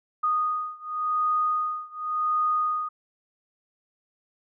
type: beating tone pair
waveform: sine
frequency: 1237 / 1237.9 Hz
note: D#6 / D#6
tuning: -10 / -9 cents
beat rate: 0.9 Hz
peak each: -26 / -27 dBFS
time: 0.23-2.89 s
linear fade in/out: 10 ms
effects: none